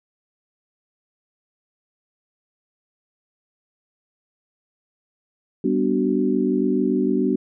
sine chord, G major seventh, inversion none, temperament equal with one note detuned, 196 / 246.9 / 293.7 / 375.4 Hz, G3 / B3 / D4 / F#4, 0 / 0 / 0 / +25 cents, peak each -24 / -22 / -23 / -23 dBFS, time 5.64-7.36 s, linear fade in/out 5 ms, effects none

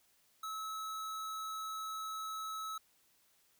square tone, 1296 Hz, E6, 30 cents flat, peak -40 dBFS, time 0.43-2.78 s, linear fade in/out 5 ms, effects white hiss -71 dBFS RMS until 3.59 s

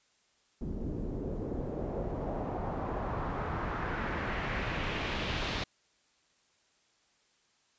pink noise with low-pass filter sweep, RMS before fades -35 dBFS, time 0.61-5.64 s, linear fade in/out 5 ms, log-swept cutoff 280 to 3800 Hz, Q 1.6, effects white hiss -70 dBFS RMS until 7.78 s + resampled to 16000 Hz

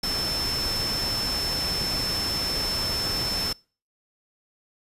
sine tone in noise, 5300 Hz, E8, 9 cents sharp, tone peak -26 dBFS, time 0.03-3.53 s, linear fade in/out 5 ms, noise pink, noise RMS -31 dBFS, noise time 0.03-3.53 s, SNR +2 dB, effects noise-tail reverb RT60 0.4 s tail -26 dB re dry + resampled to 32000 Hz

